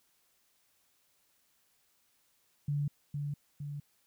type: tone with echo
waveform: sine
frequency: 144.7 Hz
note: D3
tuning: 25 cents flat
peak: -29 dBFS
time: 2.68-2.88 s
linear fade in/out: 5 ms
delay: 460 ms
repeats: 2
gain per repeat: -4 dB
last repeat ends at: 3.8 s
effects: white hiss -72 dBFS RMS until 4.06 s